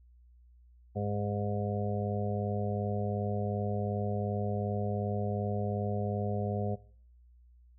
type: harmonic tone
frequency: 102.7 Hz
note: G#2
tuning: 19 cents flat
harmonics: 1 / 2 / 4 / 5 / 6 / 7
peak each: -33 / -36 / -39 / -40 / -41 / -41 dBFS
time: 0.95-6.76 s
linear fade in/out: 20 ms
effects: noise-tail reverb RT60 0.6 s tail -23 dB re dry + added 60 Hz sine -56 dBFS peak until 7.78 s